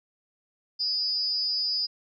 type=tone with amplitude modulation; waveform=sine; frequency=4953 Hz; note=D#8; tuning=9 cents flat; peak=-21 dBFS; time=0.79-1.87 s; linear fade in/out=20 ms; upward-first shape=sine; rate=273 Hz; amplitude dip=80%; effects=none